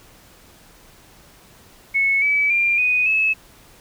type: tone with pitch steps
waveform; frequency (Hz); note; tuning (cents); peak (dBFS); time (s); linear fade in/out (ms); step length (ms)
sine; 2200 / 2292 / 2388 / 2488 / 2592; C#7 / D7 / D7 / D#7 / E7; -14 / -43 / +28 / -1 / -30; -15; 1.94-3.34; 20; 280
effects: pink hiss -49 dBFS RMS until 3.8 s